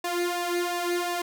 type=tone with flanger; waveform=sawtooth; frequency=350.5 Hz; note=F4; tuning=6 cents sharp; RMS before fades=-28 dBFS; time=0.04-1.22 s; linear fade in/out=5 ms; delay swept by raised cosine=1.1 to 2.4 ms; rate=2.8 Hz; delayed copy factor=+0.7; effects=none